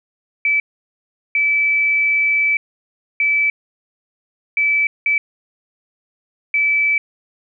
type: tone bursts at uneven times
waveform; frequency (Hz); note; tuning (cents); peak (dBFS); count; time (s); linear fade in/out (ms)
sine; 2308; D7; -31; -13; 6; 0.45-0.6 / 1.35-2.57 / 3.2-3.5 / 4.57-4.87 / 5.06-5.18 / 6.54-6.98; 2
effects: none